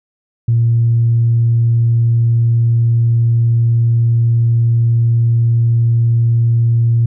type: tone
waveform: sine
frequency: 116.54 Hz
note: A#2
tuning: in tune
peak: -8 dBFS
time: 0.48-7.06 s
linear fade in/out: 5 ms
effects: tanh soft clip ceiling -4 dBFS